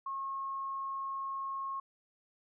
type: tone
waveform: sine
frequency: 1085 Hz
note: C#6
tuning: 37 cents flat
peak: -35 dBFS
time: 0.06-1.8 s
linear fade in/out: 5 ms
effects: none